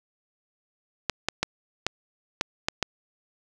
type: clicks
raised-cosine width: 0.2 ms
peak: -6 dBFS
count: 7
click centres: 1.097 / 1.286 / 1.43 / 1.866 / 2.411 / 2.685 / 2.827 s
effects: none